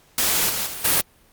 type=noise with level steps; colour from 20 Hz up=white; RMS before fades=-20 / -25 / -32 / -18 dBFS; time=0.18-1.01 s; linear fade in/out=2 ms; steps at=0.49 / 0.66 / 0.84 s; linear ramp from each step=10 ms; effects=pink hiss -56 dBFS RMS until 1.32 s + Opus 48 kbps